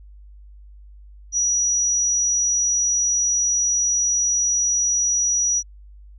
sine tone, 5830 Hz, F#8, 26 cents flat, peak -17 dBFS, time 1.32-5.63 s, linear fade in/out 50 ms, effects added 50 Hz sine -41 dBFS peak until 6.18 s

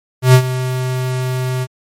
square tone with ADSR envelope, 128.1 Hz, C3, 36 cents flat, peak -3 dBFS, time 0.22-1.67 s, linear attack 120 ms, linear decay 75 ms, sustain -14 dB, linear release 44 ms, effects MP3 64 kbps

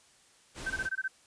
pink noise, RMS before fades -42 dBFS, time 0.54-0.9 s, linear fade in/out 50 ms
sine tone bursts, 1546 Hz, G6, 24 cents flat, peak -29 dBFS, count 7, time 0.66-1.081 s, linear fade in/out 10 ms, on 43 ms, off 20 ms
effects white hiss -62 dBFS RMS until 1.26 s + resampled to 22050 Hz

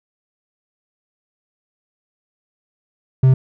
triangle tone, 130.81 Hz, C3, in tune, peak -6 dBFS, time 3.23-3.34 s, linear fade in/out 5 ms, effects none

